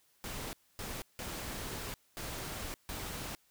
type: noise bursts at uneven times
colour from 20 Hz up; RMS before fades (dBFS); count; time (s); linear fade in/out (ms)
pink; -41; 5; 0.24-0.53 / 0.79-1.02 / 1.19-1.94 / 2.17-2.74 / 2.89-3.35; 0
effects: white hiss -70 dBFS RMS until 3.5 s